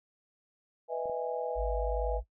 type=chord; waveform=sine; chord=E major seventh; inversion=second; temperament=just; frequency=494.4 / 618.1 / 659.3 / 824.1 Hz; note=B4 / D#5 / E5 / G#5; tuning=+2 / -12 / 0 / -14 cents; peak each=-34 / -39 / -37 / -38 dBFS; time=0.88-2.21 s; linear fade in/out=50 ms
type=clicks; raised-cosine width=2 ms; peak=-37 dBFS; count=2; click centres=1.057 / 1.097 s
type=tone; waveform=sine; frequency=52.7 Hz; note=G#1; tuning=26 cents sharp; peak=-31 dBFS; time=1.55-2.24 s; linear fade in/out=50 ms
effects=noise-tail reverb RT60 0.1 s tail -18 dB re dry